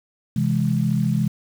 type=chord; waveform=sine; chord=C augmented; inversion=none; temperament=equal; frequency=130.81 / 164.81 / 207.7 Hz; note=C3 / E3 / G#3; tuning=0 / 0 / 0 cents; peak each=-22 dBFS; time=0.36-1.28 s; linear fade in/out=5 ms; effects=7-bit